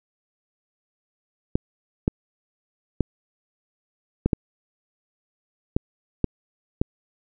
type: clicks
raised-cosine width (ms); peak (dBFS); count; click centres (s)
3; -6; 8; 1.555 / 2.079 / 3.007 / 4.26 / 4.332 / 5.765 / 6.243 / 6.815
effects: none